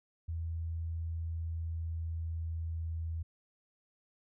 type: tone with pitch glide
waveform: sine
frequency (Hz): 82.41 to 81.84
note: E2 to E2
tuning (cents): 0 to -12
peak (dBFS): -34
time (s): 0.28-3.23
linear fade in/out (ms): 10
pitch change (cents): -12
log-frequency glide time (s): 1.01-2.91
effects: none